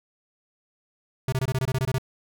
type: tone bursts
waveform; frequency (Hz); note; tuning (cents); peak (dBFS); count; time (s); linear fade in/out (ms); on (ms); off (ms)
square; 130.81; C3; 0; -23; 11; 1.28-1.983; 2; 43; 23
effects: 10-bit